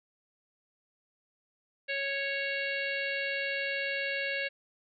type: harmonic tone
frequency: 553 Hz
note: C#5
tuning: 4 cents flat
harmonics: 1 / 3 / 4 / 5 / 6 / 7 / 8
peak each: -37 / -35 / -36 / -37 / -48 / -44 / -46 dBFS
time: 1.88-4.49 s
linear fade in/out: 20 ms
effects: none